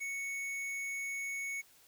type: tone with tanh clipping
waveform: triangle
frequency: 2217 Hz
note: C#7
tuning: in tune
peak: -38 dBFS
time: 0-1.62 s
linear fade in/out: 20 ms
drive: 18 dB
effects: white hiss -63 dBFS RMS until 1.87 s